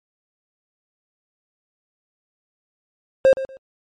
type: tone with echo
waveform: triangle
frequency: 532 Hz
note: C5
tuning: 29 cents sharp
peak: -7 dBFS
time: 3.25-3.33 s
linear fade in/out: 0 ms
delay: 120 ms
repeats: 2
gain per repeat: -14 dB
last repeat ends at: 3.57 s
effects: MP3 48 kbps